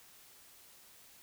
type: silence
effects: white hiss -59 dBFS RMS until 1.22 s